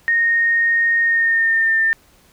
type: tone with pitch glide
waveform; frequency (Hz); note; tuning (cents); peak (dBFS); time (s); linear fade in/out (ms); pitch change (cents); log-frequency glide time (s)
sine; 1853 to 1798.2; A#6 to A6; -11 to +37; -13; 0.08-1.93; 0; -52; 1.01-1.78
effects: pink hiss -53 dBFS RMS until 2.32 s